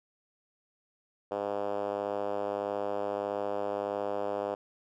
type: tone with band-pass filter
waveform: 5% pulse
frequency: 101.6 Hz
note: G#2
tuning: 38 cents flat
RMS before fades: -33 dBFS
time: 1.31-4.55 s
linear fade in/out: 5 ms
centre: 540 Hz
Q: 2.1
effects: none